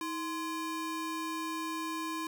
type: ring-modulated tone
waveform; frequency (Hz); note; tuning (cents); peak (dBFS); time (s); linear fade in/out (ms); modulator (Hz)
square; 680; F5; -46; -32; 0.01-2.27; 2; 360
effects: none